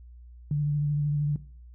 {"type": "tone with vibrato", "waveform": "sine", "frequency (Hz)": 146.83, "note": "D3", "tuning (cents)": 0, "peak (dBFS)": -23, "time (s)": [0.51, 1.36], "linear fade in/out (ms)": 2, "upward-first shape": "sine", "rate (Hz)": 13, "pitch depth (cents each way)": 22, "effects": ["noise-tail reverb RT60 0.5 s tail -18 dB re dry", "added 60 Hz sine -45 dBFS peak until 1.74 s"]}